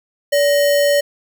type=tone with sample-and-hold; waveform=sine; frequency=574 Hz; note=D5; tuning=40 cents flat; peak=-11 dBFS; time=0.32-1.01 s; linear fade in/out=10 ms; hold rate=2450 Hz; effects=none